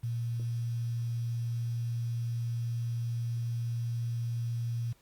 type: tone with quantisation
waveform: sine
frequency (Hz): 117.5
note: A#2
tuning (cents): +14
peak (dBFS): -30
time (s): 0.03-4.93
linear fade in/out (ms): 10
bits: 9
effects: pink hiss -66 dBFS RMS until 5.01 s + Opus 32 kbps